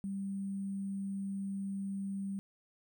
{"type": "tone with sample-and-hold", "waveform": "sine", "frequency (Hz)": 196, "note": "G3", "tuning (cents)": 0, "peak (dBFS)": -35, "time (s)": [0.04, 2.39], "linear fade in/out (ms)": 0, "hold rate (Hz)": 8820, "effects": []}